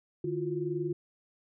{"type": "tone cluster", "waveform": "sine", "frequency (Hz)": [150.2, 336.4, 357.3], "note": ["D3", "E4", "F4"], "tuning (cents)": [39, 35, 40], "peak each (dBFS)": [-36, -36, -32], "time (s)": [0.24, 0.93], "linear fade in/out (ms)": 5, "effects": []}